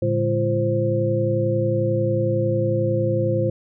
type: tone cluster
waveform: sine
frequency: 111.8 / 142.9 / 203.1 / 343.6 / 524 Hz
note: A2 / D3 / G#3 / F4 / C5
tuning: +28 / -47 / -38 / -28 / +2 cents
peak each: -22 / -29 / -29 / -25 / -22 dBFS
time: 0.02-3.5 s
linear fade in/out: 5 ms
effects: none